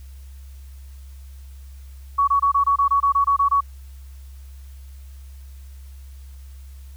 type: tone bursts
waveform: sine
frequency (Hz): 1122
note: C#6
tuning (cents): +21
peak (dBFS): -14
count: 12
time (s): 2.18-3.608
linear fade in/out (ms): 10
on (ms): 97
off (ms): 24
effects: added 67 Hz sine -37 dBFS peak until 6.96 s + white hiss -56 dBFS RMS until 6.96 s